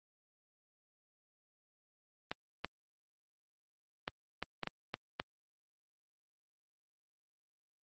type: clicks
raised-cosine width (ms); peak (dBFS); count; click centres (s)
0.3; -19; 8; 2.315 / 2.646 / 4.079 / 4.426 / 4.633 / 4.673 / 4.941 / 5.199
effects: high-pass 100 Hz 12 dB/octave + Opus 32 kbps